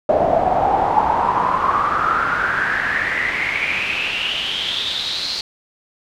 brown noise with band-pass filter sweep, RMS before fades -19 dBFS, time 0.09-5.41 s, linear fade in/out 2 ms, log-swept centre 620 to 4400 Hz, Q 7.8, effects none

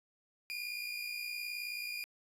30% pulse tone pair together, 2400 / 2459 Hz, D7 / D#7, +37 / -21 cents, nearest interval unison, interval 42 cents, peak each -38 / -40 dBFS, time 0.5-2.04 s, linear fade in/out 0 ms, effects resampled to 32000 Hz

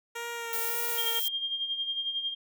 10% pulse tone with vibrato, 466.2 Hz, A#4, in tune, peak -26 dBFS, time 0.15-1.2 s, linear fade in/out 10 ms, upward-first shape sine, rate 1.8 Hz, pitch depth 18 cents each way
violet noise, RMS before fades -32 dBFS, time 0.53-1.28 s, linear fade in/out 0 ms
sine tone with tremolo, 3210 Hz, G7, 40 cents sharp, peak -27 dBFS, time 0.97-2.35 s, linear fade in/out 20 ms, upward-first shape sine, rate 11 Hz, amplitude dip 60%
effects none

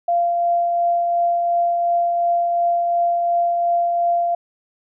sine tone with tremolo, 691 Hz, F5, 19 cents flat, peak -14 dBFS, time 0.08-4.35 s, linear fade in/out 5 ms, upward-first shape triangle, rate 2.8 Hz, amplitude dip 30%, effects none

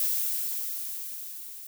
violet noise with level ramp, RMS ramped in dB -26 to -43 dBFS, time 0-1.67 s, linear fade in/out 2 ms, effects none

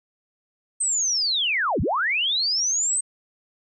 sine linear two-way sweep, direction down then up, 8372 to 50.1 to 8372 Hz, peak -20 dBFS, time 0.8-3.01 s, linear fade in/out 10 ms, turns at 1.81 s, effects none

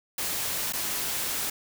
white noise with dropouts, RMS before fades -30 dBFS, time 0.18-1.5 s, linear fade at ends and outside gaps 5 ms, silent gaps 0.725-0.733 s, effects none

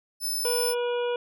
15% pulse tone, 5274 Hz, E8, in tune, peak -21 dBFS, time 0.2-0.75 s, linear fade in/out 50 ms
harmonic tone, 484 Hz, B4, 35 cents flat, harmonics 1 / 2 / 3 / 5 / 6 / 7, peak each -25 / -35 / -39 / -42 / -41 / -45 dBFS, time 0.45-1.16 s, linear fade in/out 2 ms
effects none

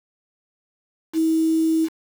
sine tone with quantisation, 321.6 Hz, E4, 43 cents flat, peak -16 dBFS, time 1.13-1.89 s, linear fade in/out 50 ms, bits 6, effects none

